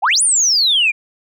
sine exponential two-way sweep, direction up then down, 678 to 9860 to 2322 Hz, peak -10 dBFS, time 0.02-0.92 s, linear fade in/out 20 ms, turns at 0.22 s, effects tanh soft clip ceiling -6 dBFS

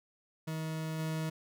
40% pulse tone with level steps, 158.7 Hz, D#3, 35 cents sharp, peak -34 / -32 dBFS, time 0.47-1.3 s, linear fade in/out 10 ms, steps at 0.98 s, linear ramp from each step 20 ms, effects none

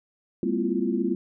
sine tone cluster, 199.4 / 230 / 257.5 / 333.8 / 351.2 Hz, G3 / A#3 / C4 / E4 / F4, +30 / -23 / -28 / +22 / +10 cents, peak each -29 dBFS, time 0.43-1.15 s, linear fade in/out 2 ms, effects none

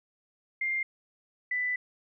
sine tone pair in turn, 2108 / 1989.7 Hz, C7 / B6, +12 / +12 cents, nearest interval minor second, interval 100 cents, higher first, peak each -27 dBFS, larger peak neither, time 0.61-0.83 / 1.51-1.76 s, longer second, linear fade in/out 5 ms, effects none

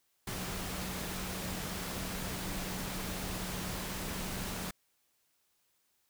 sine tone in noise, 185 Hz, F#3, in tune, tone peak -43 dBFS, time 0.27-4.71 s, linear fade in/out 5 ms, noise pink, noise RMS -39 dBFS, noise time 0.27-4.71 s, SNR -7 dB, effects white hiss -75 dBFS RMS until 6.09 s

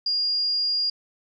sine tone, 4831 Hz, D8, 48 cents sharp, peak -21 dBFS, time 0.06-0.9 s, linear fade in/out 5 ms, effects none

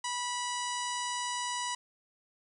harmonic tone, 979 Hz, B5, 15 cents flat, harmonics 1 / 2 / 3 / 4 / 5 / 6 / 7 / 8 / 9, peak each -35 / -41 / -41 / -44 / -45 / -44 / -46 / -45 / -44 dBFS, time 0.04-1.75 s, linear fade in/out 5 ms, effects 11-bit

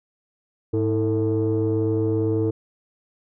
sine tone cluster, 105.3 / 323.6 / 445.6 Hz, G#2 / E4 / A4, +24 / -32 / +22 cents, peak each -22 dBFS, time 0.73-2.51 s, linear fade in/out 10 ms, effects tanh soft clip ceiling -14 dBFS

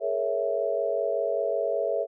sine chord, A# half-diminished seventh, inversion third, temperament equal with one note detuned, 420.9 / 466.2 / 554.4 / 659.3 Hz, G#4 / A#4 / C#5 / E5, +23 / 0 / 0 / 0 cents, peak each -31 / -31 / -29 / -28 dBFS, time 0-2.07 s, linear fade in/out 50 ms, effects none

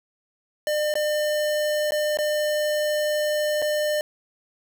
square tone with dropouts, 602 Hz, D5, 43 cents sharp, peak -22 dBFS, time 0.67-4.01 s, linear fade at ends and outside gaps 1 ms, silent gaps 0.94-0.954 / 1.908-1.92 / 2.172-2.187 / 3.619-3.623 s, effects none

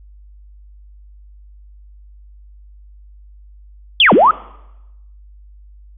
sine linear two-way sweep, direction down then up, 3520 to 166 to 1328 Hz, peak -6 dBFS, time 4-4.31 s, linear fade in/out 2 ms, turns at 4.13 s, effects noise-tail reverb RT60 0.9 s tail -21 dB re dry + added 50 Hz sine -39 dBFS peak until 5.97 s

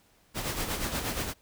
pink noise with tremolo, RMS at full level -30 dBFS, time 0.34-1.34 s, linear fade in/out 50 ms, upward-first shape sine, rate 8.4 Hz, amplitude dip 55%, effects pink hiss -64 dBFS RMS until 1.41 s

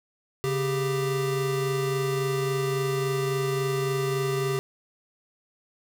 square tone pair together, 139.3 / 394.3 Hz, C#3 / G4, +9 / +10 cents, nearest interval octave + tritone, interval 1801 cents, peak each -29 / -27 dBFS, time 0.44-4.59 s, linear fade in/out 0 ms, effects none

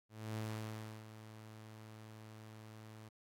sawtooth tone with ADSR envelope, 109.3 Hz, A2, 11 cents flat, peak -35 dBFS, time 0.09-3.09 s, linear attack 270 ms, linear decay 680 ms, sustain -13 dB, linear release 8 ms, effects AAC 48 kbps

